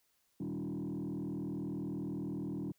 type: tone with frequency modulation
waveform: sine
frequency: 240 Hz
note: B3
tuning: 49 cents flat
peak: -34 dBFS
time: 0.4-2.72 s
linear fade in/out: 5 ms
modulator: 40 Hz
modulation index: 2.5
effects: tanh soft clip ceiling -34 dBFS + white hiss -75 dBFS RMS until 2.78 s